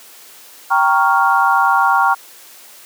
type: chord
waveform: sine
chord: G half-diminished seventh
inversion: none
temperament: equal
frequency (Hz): 784 / 932.3 / 1108.7 / 1396.9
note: G5 / Bb5 / Db6 / F6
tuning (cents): 0 / 0 / 0 / 0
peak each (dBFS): -16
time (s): 0.7-2.15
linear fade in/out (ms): 20
effects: white hiss -41 dBFS RMS until 2.85 s + high-pass 300 Hz 12 dB/octave